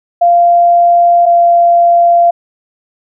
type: tone pair in turn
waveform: sine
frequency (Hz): 693 / 689.5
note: F5 / F5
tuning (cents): -14 / -22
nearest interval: unison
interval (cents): 8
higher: first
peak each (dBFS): -4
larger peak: neither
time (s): 0.21-1.26 / 1.26-2.31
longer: neither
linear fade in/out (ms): 10
effects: none